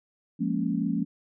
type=chord; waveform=sine; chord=Bb minor seventh; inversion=second; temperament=equal; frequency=174.61 / 207.7 / 233.1 / 277.2 Hz; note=F3 / Ab3 / Bb3 / Db4; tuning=0 / 0 / 0 / 0 cents; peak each=-30 dBFS; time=0.39-1.05 s; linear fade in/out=20 ms; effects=none